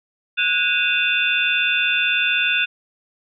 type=tone cluster; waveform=sine; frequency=1467 / 1623 / 2521 / 2742 / 3524 Hz; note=F#6 / G#6 / D#7 / F7 / A7; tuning=-15 / -40 / +22 / -32 / +2 cents; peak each=-22 / -29 / -21 / -22 / -24 dBFS; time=0.37-2.66 s; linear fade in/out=20 ms; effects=none